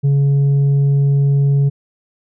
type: tone with tanh clipping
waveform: sine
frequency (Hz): 140.2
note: C#3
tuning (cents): +20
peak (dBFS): -11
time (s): 0.03-1.7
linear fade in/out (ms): 20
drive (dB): 3
effects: none